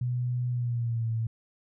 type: tone with pitch glide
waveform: sine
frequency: 123.47 to 113.22 Hz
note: B2 to A2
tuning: 0 to +50 cents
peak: -26 dBFS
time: 0.01-1.27 s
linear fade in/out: 5 ms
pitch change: -150 cents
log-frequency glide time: 0.5-1.1 s
effects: none